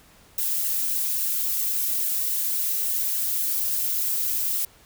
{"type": "noise with flanger", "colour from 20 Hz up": "violet", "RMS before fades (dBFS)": -25, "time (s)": [0.38, 4.65], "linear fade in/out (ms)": 2, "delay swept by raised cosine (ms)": [0.84, 6.44], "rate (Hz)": 3.6, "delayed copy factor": -0.85, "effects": ["pink hiss -54 dBFS RMS until 4.85 s"]}